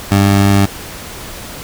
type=tone; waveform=20% pulse; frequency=99.5 Hz; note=G2; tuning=26 cents sharp; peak=-3 dBFS; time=0.11-0.66 s; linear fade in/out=10 ms; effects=pink hiss -29 dBFS RMS until 1.63 s